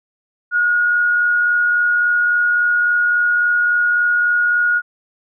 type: tone with amplitude modulation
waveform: sine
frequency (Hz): 1441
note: F#6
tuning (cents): -46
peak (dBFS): -11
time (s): 0.51-4.82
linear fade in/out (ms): 50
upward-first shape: sine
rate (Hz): 83.6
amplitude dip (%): 30
effects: none